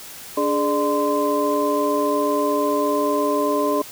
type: tone cluster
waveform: sine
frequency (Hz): 290.7 / 419.1 / 596 / 1033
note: D4 / G#4 / D5 / C6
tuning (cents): -18 / +16 / +25 / -22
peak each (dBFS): -23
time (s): 0.37-3.82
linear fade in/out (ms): 5
effects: white hiss -38 dBFS RMS until 3.91 s